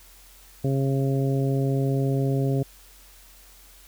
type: harmonic tone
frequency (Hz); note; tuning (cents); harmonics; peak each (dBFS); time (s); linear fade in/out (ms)
135.8; C#3; -35; 1 / 2 / 3 / 4 / 5; -22 / -28 / -29 / -34 / -37; 0.64-2.63; 5
effects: added 45 Hz sine -52 dBFS peak until 3.87 s + white hiss -52 dBFS RMS until 3.87 s